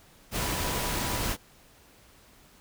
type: tone in noise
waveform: sine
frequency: 980 Hz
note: B5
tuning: 14 cents flat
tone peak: -40 dBFS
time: 0.38-1.34 s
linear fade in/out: 50 ms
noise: pink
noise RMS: -30 dBFS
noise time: 0.31-1.37 s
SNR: -13 dB
effects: pink hiss -57 dBFS RMS until 2.6 s